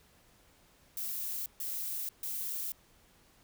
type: noise bursts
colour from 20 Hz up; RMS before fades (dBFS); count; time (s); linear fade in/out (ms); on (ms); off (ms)
violet; -37; 3; 0.97-2.72; 2; 490; 140
effects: pink hiss -64 dBFS RMS until 3.43 s